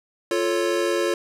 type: chord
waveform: square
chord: F augmented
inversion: none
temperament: equal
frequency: 349.2 / 440 / 554.4 Hz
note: F4 / A4 / C#5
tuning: 0 / 0 / 0 cents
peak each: -24 / -27 / -26 dBFS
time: 0.31-1.14 s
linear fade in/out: 2 ms
effects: low-pass 10000 Hz 12 dB/octave + 9-bit